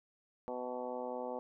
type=harmonic tone with a mistuned harmonic; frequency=124.9 Hz; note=B2; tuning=20 cents sharp; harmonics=2 / 3 / 4 / 5 / 6 / 7 / 8 / 9; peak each=-46 / -48 / -41 / -45 / -48 / -45 / -56 / -54 dBFS; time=0.48-1.39 s; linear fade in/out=0 ms; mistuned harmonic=8; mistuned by=-60 cents; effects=none